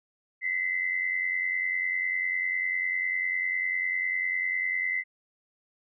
sine tone pair together, 1966 / 2056 Hz, B6 / C7, -8 / -31 cents, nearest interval minor second, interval 77 cents, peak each -32 / -27 dBFS, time 0.41-5.04 s, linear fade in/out 50 ms, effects none

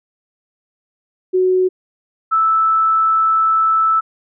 sine tone pair in turn, 370 / 1314.8 Hz, F#4 / E6, 0 / -5 cents, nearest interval octave + minor seventh, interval 2195 cents, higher second, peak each -11 dBFS, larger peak neither, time 1.33-1.69 / 2.31-4.01 s, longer second, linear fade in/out 20 ms, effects none

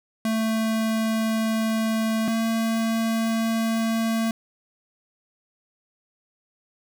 square tone pair in turn, 221.9 / 225.5 Hz, A3 / A3, +15 / +43 cents, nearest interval unison, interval 28 cents, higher second, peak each -22 dBFS, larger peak neither, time 0.25-2.28 / 2.28-4.31 s, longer neither, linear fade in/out 2 ms, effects none

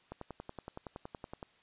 click train, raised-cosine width 1 ms, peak -28 dBFS, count 15, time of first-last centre 0.12-1.428 s, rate 10.7 Hz, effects white hiss -66 dBFS RMS until 1.62 s + resampled to 8000 Hz

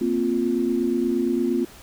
sine chord, Bb suspended second, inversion none, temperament equal, 233.1 / 261.6 / 349.2 Hz, Bb3 / C4 / F4, 0 / 0 / 0 cents, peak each -25 / -24 / -23 dBFS, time 0.01-1.65 s, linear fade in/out 5 ms, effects pink hiss -46 dBFS RMS until 1.82 s

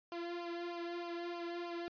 sawtooth tone with flanger, 344.6 Hz, F4, 23 cents flat, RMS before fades -42 dBFS, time 0.12-1.88 s, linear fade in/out 0 ms, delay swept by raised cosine 0.51 to 2.11 ms, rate 3.2 Hz, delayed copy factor -0.95, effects resampled to 11025 Hz

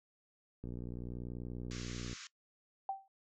click train, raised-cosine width 3 ms, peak -31 dBFS, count 91, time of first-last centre 0.64-2.13 s, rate 60.4 Hz
white band-pass noise, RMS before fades -50 dBFS, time 1.71-2.27 s, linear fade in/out 0 ms, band 1100 to 7100 Hz, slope 96 dB/octave
sine tone with exponential decay, 778 Hz, G5, 13 cents flat, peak -31 dBFS, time 2.89-3.08 s, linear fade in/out 2 ms, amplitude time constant 41 ms
effects noise-tail reverb RT60 0.1 s tail -19 dB re dry

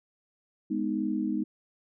sine chord, G# minor, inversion none, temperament just, 207.7 / 249.2 / 311.5 Hz, G#3 / B3 / D#4, 0 / +16 / +2 cents, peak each -31 / -32 / -30 dBFS, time 0.7-1.44 s, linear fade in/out 10 ms, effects none

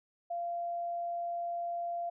sine tone, 690 Hz, F5, 21 cents flat, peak -33 dBFS, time 0.3-2.1 s, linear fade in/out 10 ms, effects none

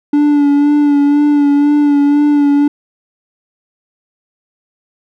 triangle tone with vibrato, 289.7 Hz, D4, 24 cents flat, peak -5 dBFS, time 0.13-2.68 s, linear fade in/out 5 ms, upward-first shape sine, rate 2 Hz, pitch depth 28 cents each way, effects none

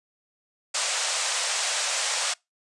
white band-pass noise, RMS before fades -27 dBFS, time 0.74-2.34 s, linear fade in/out 10 ms, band 510 to 8700 Hz, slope 48 dB/octave, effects noise-tail reverb RT60 0.2 s tail -25 dB re dry + resampled to 24000 Hz

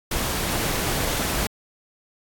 pink noise, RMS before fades -25 dBFS, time 0.11-1.47 s, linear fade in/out 5 ms, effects AAC 64 kbps

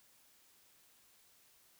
silence, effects white hiss -67 dBFS RMS until 1.79 s

